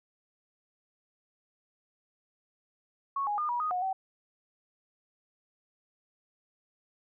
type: tone with pitch steps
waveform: sine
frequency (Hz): 1105 / 828 / 1214 / 964 / 1244 / 726 / 764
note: C#6 / G#5 / D#6 / B5 / D#6 / F#5 / G5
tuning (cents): -6 / -5 / -43 / -42 / -1 / -33 / -45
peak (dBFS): -28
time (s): 3.16-3.93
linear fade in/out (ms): 5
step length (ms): 110
effects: none